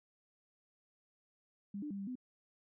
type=tone with pitch steps; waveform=sine; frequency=201.2 / 297.1 / 198.9 / 196.9 / 252.4 Hz; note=G3 / D4 / G3 / G3 / B3; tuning=+45 / +20 / +25 / +8 / +38 cents; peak=-39 dBFS; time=1.74-2.155 s; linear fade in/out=5 ms; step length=83 ms; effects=none